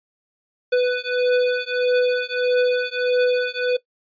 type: beating tone pair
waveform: square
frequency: 495.9 / 497.5 Hz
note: B4 / B4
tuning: +7 / +13 cents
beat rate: 1.6 Hz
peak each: -21 dBFS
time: 0.72-3.77 s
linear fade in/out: 10 ms
effects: noise-tail reverb RT60 0.1 s tail -18 dB re dry + resampled to 11025 Hz